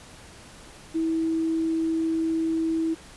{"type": "tone", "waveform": "sine", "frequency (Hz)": 324.6, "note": "E4", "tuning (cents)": -27, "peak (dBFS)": -22, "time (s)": [0.94, 2.95], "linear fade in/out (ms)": 20, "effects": ["pink hiss -47 dBFS RMS until 3.16 s", "resampled to 24000 Hz"]}